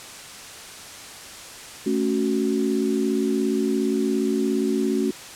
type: chord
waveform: sine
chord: F# minor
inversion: first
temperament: equal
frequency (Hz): 220 / 277.2 / 370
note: A3 / C#4 / F#4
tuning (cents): 0 / 0 / 0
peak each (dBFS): -24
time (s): 1.86-5.11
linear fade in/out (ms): 5
effects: white hiss -39 dBFS RMS until 5.35 s + low-pass 9000 Hz 12 dB/octave